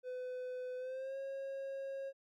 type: tone with pitch glide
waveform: triangle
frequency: 504 to 543.3 Hz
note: B4 to C#5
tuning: +35 to -35 cents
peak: -38 dBFS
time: 0.03-2.13 s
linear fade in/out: 50 ms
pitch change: +130 cents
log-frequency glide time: 0.77-1.17 s
effects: none